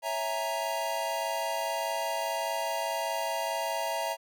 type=chord; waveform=square; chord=A# half-diminished seventh; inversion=first; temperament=equal; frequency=554.4 / 659.3 / 830.6 / 932.3 Hz; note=C#5 / E5 / G#5 / A#5; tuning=0 / 0 / 0 / 0 cents; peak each=-39 / -34 / -39 / -34 dBFS; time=0.02-4.17 s; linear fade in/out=50 ms; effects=none